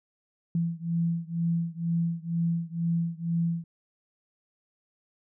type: beating tone pair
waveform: sine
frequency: 167.2 / 169.3 Hz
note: E3 / E3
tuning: +25 / +46 cents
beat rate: 2.1 Hz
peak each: -28 / -29 dBFS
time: 0.55-3.64 s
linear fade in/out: 2 ms
effects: none